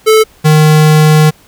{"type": "tone pair in turn", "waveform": "square", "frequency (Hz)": [436.8, 154.08], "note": ["A4", "D#3"], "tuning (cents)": [-13, -17], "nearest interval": "octave + tritone", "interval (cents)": 1804, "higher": "first", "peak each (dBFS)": -4, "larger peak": "neither", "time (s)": [[0.06, 0.24], [0.44, 1.31]], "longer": "second", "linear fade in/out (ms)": 20, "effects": ["pink hiss -44 dBFS RMS until 1.47 s"]}